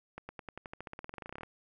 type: accelerating click train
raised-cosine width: 0.5 ms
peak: -27 dBFS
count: 23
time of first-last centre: 0.18-1.433 s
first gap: 110 ms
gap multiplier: 0.93
effects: none